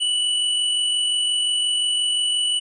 square tone with amplitude modulation, 2960 Hz, F#7, in tune, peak -18 dBFS, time 0-2.6 s, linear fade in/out 20 ms, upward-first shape sine, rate 45.7 Hz, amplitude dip 30%, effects resampled to 24000 Hz

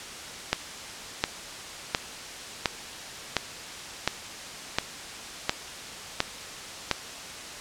click train, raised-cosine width 0.2 ms, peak -4 dBFS, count 10, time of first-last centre 0.53-6.913 s, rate 1.41 Hz, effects white hiss -39 dBFS RMS until 7.6 s + low-pass 7000 Hz 12 dB/octave

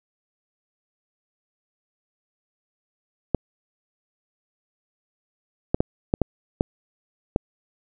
clicks, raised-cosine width 2 ms, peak -5 dBFS, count 7, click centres 3.347 / 5.745 / 5.805 / 6.139 / 6.217 / 6.609 / 7.361 s, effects none

